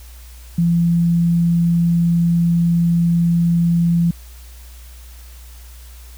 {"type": "tone", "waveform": "sine", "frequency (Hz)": 170, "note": "F3", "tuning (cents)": -46, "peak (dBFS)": -12, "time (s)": [0.58, 4.11], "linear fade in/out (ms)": 5, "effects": ["added 60 Hz sine -36 dBFS peak until 6.17 s", "white hiss -46 dBFS RMS until 6.17 s"]}